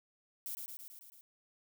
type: noise with echo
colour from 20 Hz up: violet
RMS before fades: -41 dBFS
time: 0.46-0.55 s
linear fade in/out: 0 ms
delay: 110 ms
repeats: 6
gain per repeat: -3 dB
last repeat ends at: 1.21 s
effects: none